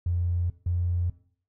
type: tone pair in turn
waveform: triangle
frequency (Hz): 87.31 / 87.76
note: F2 / F2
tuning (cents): 0 / +9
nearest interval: unison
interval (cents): 9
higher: second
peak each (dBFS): -19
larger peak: neither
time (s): 0.06-0.5 / 0.66-1.1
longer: neither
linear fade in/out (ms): 5
effects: noise-tail reverb RT60 0.5 s tail -20 dB re dry + tanh soft clip ceiling -21 dBFS